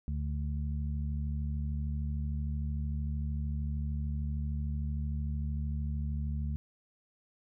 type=harmonic tone; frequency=73.2 Hz; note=D2; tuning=5 cents flat; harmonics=1 / 2 / 3; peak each=-32 / -38 / -42 dBFS; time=0.08-6.56 s; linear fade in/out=0 ms; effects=none